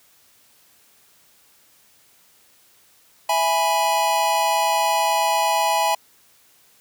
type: chord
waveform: square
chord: E major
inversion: none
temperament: equal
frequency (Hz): 659.3 / 830.6 / 987.8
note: E5 / G#5 / B5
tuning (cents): 0 / 0 / 0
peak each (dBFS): -25 / -21 / -23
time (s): 3.29-5.95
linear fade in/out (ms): 5
effects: white hiss -56 dBFS RMS until 6.8 s + high-pass 60 Hz 12 dB/octave